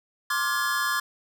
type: chord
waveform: square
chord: D half-diminished seventh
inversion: third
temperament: just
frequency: 1057.2 / 1174.7 / 1409.6 / 1691.5 Hz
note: C6 / D6 / F6 / Ab6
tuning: +18 / 0 / +16 / +31 cents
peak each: -31 / -31 / -32 / -28 dBFS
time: 0.3-1 s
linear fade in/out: 5 ms
effects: none